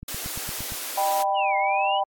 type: click train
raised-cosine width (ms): 5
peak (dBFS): -24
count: 7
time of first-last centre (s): 0.03-0.721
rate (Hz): 8.68
type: high-pass noise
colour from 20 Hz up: white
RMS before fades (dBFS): -32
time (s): 0.08-1.23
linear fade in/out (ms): 5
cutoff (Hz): 250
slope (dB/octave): 96
type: chord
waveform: sine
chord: Eb augmented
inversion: none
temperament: equal with one note detuned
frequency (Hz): 607.3 / 784 / 987.8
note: Eb5 / G5 / B5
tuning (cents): -42 / 0 / 0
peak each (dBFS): -28 / -22 / -28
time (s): 0.97-2.04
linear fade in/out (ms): 10
type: exponential two-way sweep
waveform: sine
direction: down then up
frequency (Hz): 3039 to 2093 to 3039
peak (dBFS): -27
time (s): 1.34-2.01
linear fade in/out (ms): 50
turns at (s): 1.57
effects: AAC 64 kbps